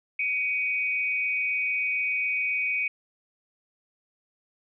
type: tone pair together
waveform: sine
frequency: 2262 / 2489 Hz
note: C#7 / D#7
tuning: +34 / 0 cents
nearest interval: major second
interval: 166 cents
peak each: -27 dBFS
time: 0.19-2.88 s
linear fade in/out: 5 ms
effects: none